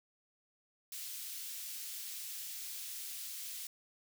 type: high-pass noise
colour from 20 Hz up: white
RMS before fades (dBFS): -44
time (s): 0.92-3.67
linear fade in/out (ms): 2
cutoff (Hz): 2900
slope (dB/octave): 12
effects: none